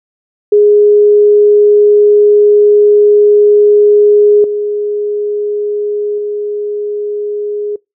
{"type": "tone with level steps", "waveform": "sine", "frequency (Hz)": 415.3, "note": "G#4", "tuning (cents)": 0, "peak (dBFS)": [-3, -12, -14], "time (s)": [0.52, 7.76], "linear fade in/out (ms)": 5, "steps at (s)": [4.44, 6.18], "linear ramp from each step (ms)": 2, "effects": ["noise-tail reverb RT60 0.2 s tail -24 dB re dry"]}